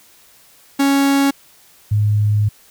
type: tone pair in turn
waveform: 45% pulse / sine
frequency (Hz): 277.2 / 104.89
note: C#4 / G#2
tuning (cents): 0 / +18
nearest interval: octave + perfect fourth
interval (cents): 1682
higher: first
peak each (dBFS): -12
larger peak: neither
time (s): 0.79-1.31 / 1.91-2.49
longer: second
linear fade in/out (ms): 10
effects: white hiss -49 dBFS RMS until 2.7 s